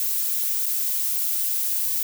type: noise with dropouts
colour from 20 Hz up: violet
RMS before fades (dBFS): -24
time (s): 0-2.03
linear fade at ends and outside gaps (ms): 1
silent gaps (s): 0.659-0.663
effects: none